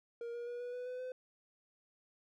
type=tone with pitch steps; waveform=triangle; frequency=469.8 / 476.1 / 482.5 / 488.9 / 495.4 / 502.1 / 508.8 Hz; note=A#4 / A#4 / B4 / B4 / B4 / B4 / C5; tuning=+13 / +37 / -40 / -18 / +5 / +29 / -48 cents; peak=-38 dBFS; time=0.21-1.12 s; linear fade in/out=2 ms; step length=130 ms; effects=none